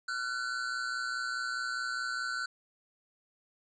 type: tone pair together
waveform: square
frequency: 1375.2 / 1500 Hz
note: F6 / F#6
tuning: -27 / +23 cents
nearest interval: major second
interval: 150 cents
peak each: -38 / -35 dBFS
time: 0.08-2.46 s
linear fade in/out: 5 ms
effects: resampled to 16000 Hz + 12-bit